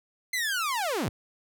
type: linear sweep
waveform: sawtooth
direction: down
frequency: 2089 to 75.4 Hz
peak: -23 dBFS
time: 0.33-1.09 s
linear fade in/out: 5 ms
effects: none

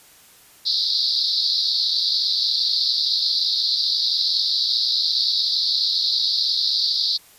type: band-pass noise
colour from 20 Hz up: pink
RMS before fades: -21 dBFS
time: 0.65-7.18 s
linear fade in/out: 20 ms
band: 3800 to 5000 Hz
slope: 96 dB/octave
effects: white hiss -50 dBFS RMS until 7.38 s + resampled to 32000 Hz

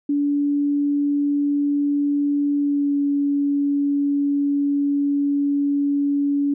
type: tone with pitch glide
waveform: sine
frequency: 287.4 to 284.3 Hz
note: D4 to C#4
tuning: -37 to +44 cents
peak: -17 dBFS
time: 0.09-6.54 s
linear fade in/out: 5 ms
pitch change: -19 cents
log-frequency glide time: 2.57-2.97 s
effects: none

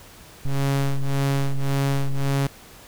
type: ring-modulated tone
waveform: square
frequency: 69.2 Hz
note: C#2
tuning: 2 cents flat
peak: -17 dBFS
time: 0.45-2.47 s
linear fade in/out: 5 ms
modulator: 68.3 Hz
effects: pink hiss -46 dBFS RMS until 2.87 s

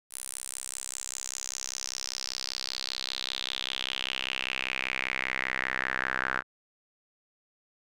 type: tone with band-pass filter sweep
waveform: sawtooth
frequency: 65.1 Hz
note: C2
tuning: 8 cents flat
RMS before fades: -34 dBFS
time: 0.1-6.43 s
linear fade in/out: 50 ms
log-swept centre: 10000 to 1500 Hz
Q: 4.6
effects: none

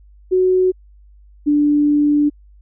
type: tone pair in turn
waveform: sine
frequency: 370 / 293.7 Hz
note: F#4 / D4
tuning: 0 / 0 cents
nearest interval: major third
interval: 400 cents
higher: first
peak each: -11 dBFS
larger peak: neither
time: 0.31-0.72 / 1.46-2.3 s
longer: second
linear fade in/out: 20 ms
effects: added 50 Hz sine -43 dBFS peak until 2.61 s

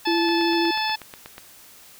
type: harmonic tone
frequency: 870 Hz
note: A5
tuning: 20 cents flat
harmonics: 1 / 2 / 3 / 4 / 5 / 6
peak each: -25 / -30 / -30 / -30 / -33 / -31 dBFS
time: 0.05-0.96 s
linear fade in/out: 10 ms
type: tone with vibrato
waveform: sine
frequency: 336.8 Hz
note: E4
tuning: 37 cents sharp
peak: -20 dBFS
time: 0.07-0.71 s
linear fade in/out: 5 ms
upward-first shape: square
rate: 13 Hz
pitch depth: 12 cents each way
type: click train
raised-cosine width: 0.3 ms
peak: -21 dBFS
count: 10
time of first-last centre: 0.29-1.381 s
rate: 8.25 Hz
effects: white hiss -48 dBFS RMS until 1.99 s

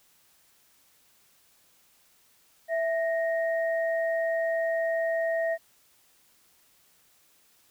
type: tone pair together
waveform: sine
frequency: 659.3 / 1864.8 Hz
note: E5 / A#6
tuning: 0 / 0 cents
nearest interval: octave + tritone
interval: 1800 cents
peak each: -25 / -33 dBFS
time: 2.68-5.58 s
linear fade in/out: 50 ms
effects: white hiss -63 dBFS RMS until 7.7 s

